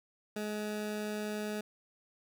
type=tone; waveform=20% pulse; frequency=211.1 Hz; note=G#3; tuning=29 cents sharp; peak=-30 dBFS; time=0.36-1.61 s; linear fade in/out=5 ms; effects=none